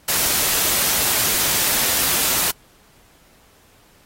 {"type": "noise", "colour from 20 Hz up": "white", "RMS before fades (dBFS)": -19, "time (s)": [0.08, 2.51], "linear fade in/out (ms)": 5, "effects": ["pink hiss -54 dBFS RMS until 4.05 s", "AAC 48 kbps"]}